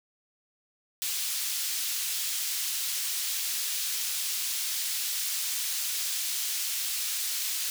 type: high-pass noise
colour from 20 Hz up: pink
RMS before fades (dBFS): -31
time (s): 1.02-7.7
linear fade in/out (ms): 0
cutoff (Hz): 3800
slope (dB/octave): 12
effects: none